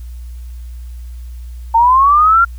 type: linear sweep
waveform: sine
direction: up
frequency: 894 to 1396.9 Hz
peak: -6 dBFS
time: 1.74-2.45 s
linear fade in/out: 10 ms
effects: added 60 Hz sine -26 dBFS peak until 2.58 s + white hiss -51 dBFS RMS until 2.58 s